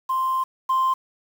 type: tone pair in turn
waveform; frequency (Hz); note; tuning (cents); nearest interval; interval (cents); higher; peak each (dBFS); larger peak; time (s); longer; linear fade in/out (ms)
sine; 1046.5 / 1046.5; C6 / C6; 0 / 0; unison; 0; neither; -19 / -16; second; 0.09-0.44 / 0.69-0.94; first; 10
effects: tanh soft clip ceiling -14 dBFS + 7-bit